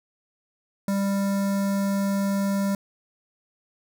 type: tone with notch filter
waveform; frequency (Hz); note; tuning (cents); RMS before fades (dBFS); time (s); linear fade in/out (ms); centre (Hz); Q
square; 197.8; G3; +16; -24; 0.88-2.75; 2; 2900; 0.88
effects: none